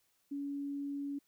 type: tone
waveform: sine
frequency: 282.5 Hz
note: C#4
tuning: 33 cents sharp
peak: -36 dBFS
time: 0.31-1.19 s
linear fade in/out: 10 ms
effects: white hiss -75 dBFS RMS until 1.27 s